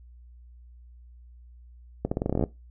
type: accelerating click train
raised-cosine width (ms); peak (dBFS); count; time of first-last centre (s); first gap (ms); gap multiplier
2; -12; 13; 2.05-2.438; 65; 0.86
effects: noise-tail reverb RT60 0.2 s tail -18 dB re dry + added 60 Hz sine -47 dBFS peak until 2.7 s